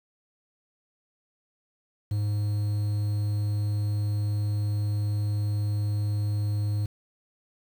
triangle tone with quantisation, 103.83 Hz, G#2, in tune, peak -22 dBFS, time 2.11-6.86 s, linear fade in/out 5 ms, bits 8, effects none

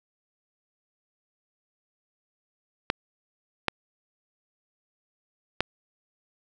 clicks, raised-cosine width 0.3 ms, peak -6 dBFS, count 3, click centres 2.901 / 3.683 / 5.606 s, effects none

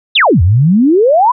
sine exponential two-way sweep, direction down then up, 4064 to 80 to 1038 Hz, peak -5 dBFS, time 0.15-1.32 s, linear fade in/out 10 ms, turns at 0.42 s, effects none

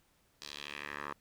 10% pulse tone with band-pass filter sweep, 72.6 Hz, D2, 19 cents flat, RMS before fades -44 dBFS, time 0.42-1.13 s, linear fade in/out 0 ms, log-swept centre 4800 to 1200 Hz, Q 2.1, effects pink hiss -71 dBFS RMS until 1.2 s

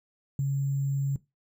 sine tone with sample-and-hold, 138.59 Hz, C#3, in tune, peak -24 dBFS, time 0.39-1.16 s, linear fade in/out 2 ms, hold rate 7350 Hz, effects noise-tail reverb RT60 0.2 s tail -18 dB re dry

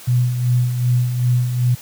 sine tone with tremolo, 123.47 Hz, B2, in tune, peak -11 dBFS, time 0.07-1.75 s, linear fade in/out 10 ms, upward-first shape sine, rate 2.6 Hz, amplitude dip 55%, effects white hiss -39 dBFS RMS until 1.81 s + high-pass 80 Hz 12 dB/octave

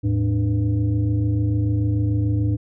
sine tone with frequency modulation, 108.9 Hz, A2, 17 cents flat, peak -17 dBFS, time 0.03-2.57 s, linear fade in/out 20 ms, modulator 191 Hz, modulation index 0.83, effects none

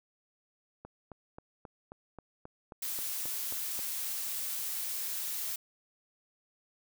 click train, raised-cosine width 1 ms, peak -31 dBFS, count 12, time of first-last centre 0.85-3.791 s, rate 3.74 Hz
blue noise, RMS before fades -36 dBFS, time 2.82-5.56 s, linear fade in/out 5 ms
effects none

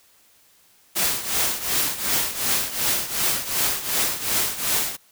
white noise with tremolo, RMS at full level -20 dBFS, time 0.95-4.97 s, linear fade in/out 20 ms, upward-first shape triangle, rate 2.7 Hz, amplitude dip 80%, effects white hiss -57 dBFS RMS until 5.11 s

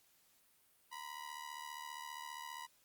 sawtooth ring-modulated tone, 978 Hz, B5, 17 cents flat, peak -39 dBFS, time 0.91-2.67 s, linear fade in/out 20 ms, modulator 37.5 Hz, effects white hiss -71 dBFS RMS until 2.84 s + Opus 48 kbps

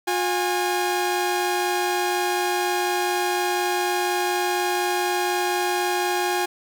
sawtooth tone pair together, 358 / 820.1 Hz, F4 / G#5, +43 / -22 cents, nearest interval octave + major second, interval 1435 cents, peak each -20 dBFS, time 0.07-6.46 s, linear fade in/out 10 ms, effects none

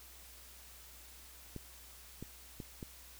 clicks, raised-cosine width 3 ms, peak -30 dBFS, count 4, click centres 1.563 / 2.226 / 2.602 / 2.828 s, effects added 61 Hz sine -59 dBFS peak until 3.19 s + white hiss -56 dBFS RMS until 3.19 s

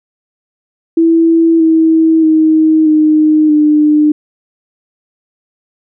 sine tone with pitch steps, 329.6 / 322.3 / 315.1 / 308.1 / 301.2 Hz, E4 / E4 / D#4 / D#4 / D4, 0 / -39 / +22 / -17 / +44 cents, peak -5 dBFS, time 0.97-4.12 s, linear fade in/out 5 ms, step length 630 ms, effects none

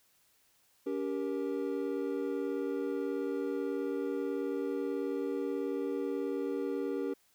triangle chord, G diminished, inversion second, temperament just, 282.2 / 392 / 470.4 Hz, Db4 / G4 / Bb4, +31 / 0 / +16 cents, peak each -34 / -34 / -35 dBFS, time 0.86-7.14 s, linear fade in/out 10 ms, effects white hiss -69 dBFS RMS until 7.34 s

